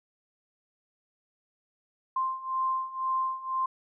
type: beating tone pair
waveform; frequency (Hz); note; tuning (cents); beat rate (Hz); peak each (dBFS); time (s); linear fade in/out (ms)
sine; 1046.5 / 1048.5; C6 / C6; 0 / +3; 2; -32 / -29; 2.16-3.66; 5
effects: none